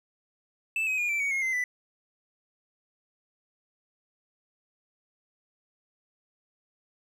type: tone with pitch steps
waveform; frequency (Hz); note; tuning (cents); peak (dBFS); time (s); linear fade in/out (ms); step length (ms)
triangle; 2637 / 2533 / 2432 / 2336 / 2243 / 2154 / 2069 / 1987; E7 / D#7 / D#7 / D7 / C#7 / C7 / C7 / B6; 0 / +30 / -40 / -10 / +20 / +50 / -20 / +10; -24; 0.76-1.64; 2; 110
effects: none